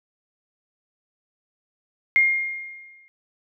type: tone with exponential decay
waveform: sine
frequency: 2127 Hz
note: C7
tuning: 28 cents sharp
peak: -12 dBFS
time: 2.16-3.08 s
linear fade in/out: 0 ms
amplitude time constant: 200 ms
effects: none